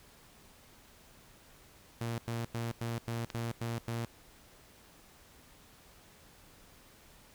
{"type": "tone bursts", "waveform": "sawtooth", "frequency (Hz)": 116.54, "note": "A#2", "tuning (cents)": 0, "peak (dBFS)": -30, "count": 8, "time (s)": [2.01, 4.049], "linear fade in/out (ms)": 0, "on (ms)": 170, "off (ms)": 97}
{"type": "click", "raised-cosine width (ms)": 0.2, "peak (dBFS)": -24, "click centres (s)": 3.302}
{"effects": ["pink hiss -59 dBFS RMS until 7.34 s"]}